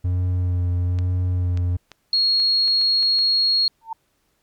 triangle tone with vibrato, 89.6 Hz, F2, 45 cents sharp, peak -16 dBFS, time 0.04-1.77 s, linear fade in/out 10 ms, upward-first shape sine, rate 1.1 Hz, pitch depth 20 cents each way
clicks, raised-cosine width 0.2 ms, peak -21 dBFS, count 8, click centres 0.988 / 1.574 / 1.917 / 2.4 / 2.679 / 2.814 / 3.028 / 3.189 s
sine tone, 4300 Hz, C8, 47 cents sharp, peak -15 dBFS, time 2.13-3.68 s, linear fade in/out 2 ms
sine tone with exponential growth, 902 Hz, A5, 43 cents sharp, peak -22 dBFS, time 3.81-3.93 s, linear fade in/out 5 ms, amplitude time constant 26 ms
effects pink hiss -67 dBFS RMS until 4.42 s + MP3 96 kbps

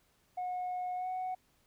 sine tone with pitch glide, 727 to 741 Hz, F#5 to F#5, -31 to +2 cents, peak -32 dBFS, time 0.37-1.35 s, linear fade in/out 10 ms, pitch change +33 cents, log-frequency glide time 0.96-1.08 s, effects tanh soft clip ceiling -32 dBFS + pink hiss -71 dBFS RMS until 1.66 s

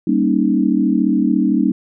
sine chord, Eb dominant seventh, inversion first, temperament equal, 196 / 233.1 / 277.2 / 311.1 Hz, G3 / Bb3 / Db4 / Eb4, 0 / 0 / 0 / 0 cents, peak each -18 dBFS, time 0.07-1.72 s, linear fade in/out 5 ms, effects none

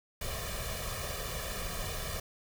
pink noise with comb filter, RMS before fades -37 dBFS, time 0.21-2.2 s, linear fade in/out 5 ms, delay 1.7 ms, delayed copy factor +0.85, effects none

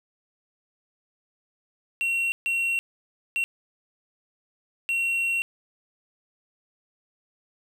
triangle tone bursts at uneven times, 2733 Hz, F7, 38 cents flat, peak -21 dBFS, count 4, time 2.01-2.32 / 2.46-2.79 / 3.36-3.44 / 4.89-5.42 s, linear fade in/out 0 ms, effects none

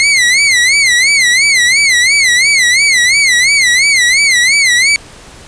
sawtooth tone with vibrato, 2098 Hz, C7, 4 cents sharp, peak -3 dBFS, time 0-4.96 s, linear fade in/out 0 ms, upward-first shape sine, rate 2.9 Hz, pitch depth 160 cents each way, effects pink hiss -35 dBFS RMS until 5.47 s + resampled to 22050 Hz

